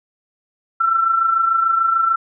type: tone with amplitude modulation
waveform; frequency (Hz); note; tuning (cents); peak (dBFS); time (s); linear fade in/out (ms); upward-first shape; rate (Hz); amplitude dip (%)
sine; 1344; E6; +33; -11; 0.8-2.16; 10; sine; 26.8; 55
effects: none